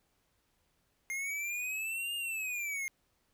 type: linear two-way sweep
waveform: square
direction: up then down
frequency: 2118 to 2834 to 2118 Hz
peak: -35 dBFS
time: 1.1-2.88 s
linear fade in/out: 0 ms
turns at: 2.15 s
effects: pink hiss -75 dBFS RMS until 3.33 s